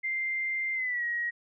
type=tone with pitch glide; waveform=sine; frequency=2093 to 1897.2 Hz; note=C7 to A#6; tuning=0 to +30 cents; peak=-28 dBFS; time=0.03-1.31 s; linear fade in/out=20 ms; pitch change=-170 cents; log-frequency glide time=0.74-1.04 s; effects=none